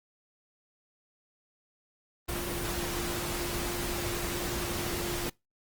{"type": "tone in noise", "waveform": "sine", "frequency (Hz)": 349.2, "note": "F4", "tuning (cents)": 0, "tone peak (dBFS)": -37, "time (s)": [2.28, 5.3], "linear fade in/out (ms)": 10, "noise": "pink", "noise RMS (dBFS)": -34, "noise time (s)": [2.28, 5.3], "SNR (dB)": -6, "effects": ["noise-tail reverb RT60 0.2 s tail -24 dB re dry", "Opus 24 kbps"]}